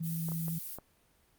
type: tone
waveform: sine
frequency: 164.3 Hz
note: E3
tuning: 5 cents flat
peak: -33 dBFS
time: 0-0.59 s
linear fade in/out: 10 ms
type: noise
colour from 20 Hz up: violet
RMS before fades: -41 dBFS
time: 0.02-0.79 s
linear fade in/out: 50 ms
type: clicks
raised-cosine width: 1 ms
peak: -30 dBFS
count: 4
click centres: 0.287 / 0.319 / 0.482 / 0.786 s
effects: pink hiss -68 dBFS RMS until 1.38 s + Opus 32 kbps